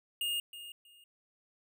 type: tone with echo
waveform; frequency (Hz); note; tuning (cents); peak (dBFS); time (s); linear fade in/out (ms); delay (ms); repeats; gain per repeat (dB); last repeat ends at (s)
square; 2837; F7; +27; -32; 0.21-0.4; 2; 320; 2; -13; 1.04
effects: none